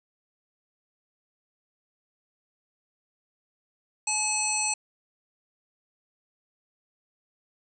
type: harmonic tone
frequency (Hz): 856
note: A5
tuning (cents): -48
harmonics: 1 / 3 / 5 / 7 / 9 / 10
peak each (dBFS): -33 / -31 / -35 / -33 / -29 / -32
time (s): 4.07-4.74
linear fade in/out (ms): 5
effects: none